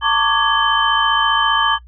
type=tone cluster; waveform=sine; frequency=902 / 1126 / 1181 / 1672 / 3081 Hz; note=A5 / C#6 / D6 / G#6 / G7; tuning=+43 / +27 / +9 / +11 / -31 cents; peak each=-19 dBFS; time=0.01-1.79 s; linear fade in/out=50 ms; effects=noise-tail reverb RT60 0.1 s tail -24 dB re dry + added 60 Hz sine -39 dBFS peak until 1.87 s